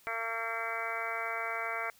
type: harmonic tone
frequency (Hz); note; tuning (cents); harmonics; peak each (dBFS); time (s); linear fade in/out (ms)
227.6; A#3; -41; 2 / 3 / 4 / 5 / 6 / 7 / 8 / 9 / 10; -45 / -40 / -45 / -42 / -39 / -42 / -47 / -39 / -41; 0.07-1.9; 0
effects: white hiss -62 dBFS RMS until 1.99 s